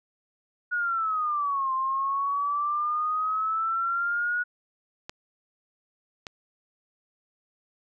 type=exponential two-way sweep; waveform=sine; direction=down then up; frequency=1463 to 1048 to 1463 Hz; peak=-24 dBFS; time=0.71-4.44 s; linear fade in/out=20 ms; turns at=1.73 s
type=clicks; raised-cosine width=0.2 ms; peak=-19 dBFS; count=2; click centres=5.095 / 6.268 s
effects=none